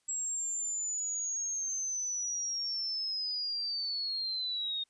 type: linear sweep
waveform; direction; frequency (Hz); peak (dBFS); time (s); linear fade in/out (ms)
sine; down; 7660 to 3688; -32; 0.08-4.84; 10
effects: white hiss -75 dBFS RMS until 4.89 s + resampled to 22050 Hz